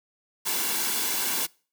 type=noise with comb filter; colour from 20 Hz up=white; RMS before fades=-27 dBFS; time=0.45-1.47 s; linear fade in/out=20 ms; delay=1.6 ms; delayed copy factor=-0.5; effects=noise-tail reverb RT60 0.4 s tail -25 dB re dry + high-pass 200 Hz 12 dB/octave